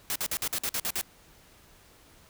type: noise bursts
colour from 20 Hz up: white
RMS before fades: -30 dBFS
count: 9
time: 0.1-1.012 s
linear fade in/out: 0 ms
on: 56 ms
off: 51 ms
effects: pink hiss -57 dBFS RMS until 2.29 s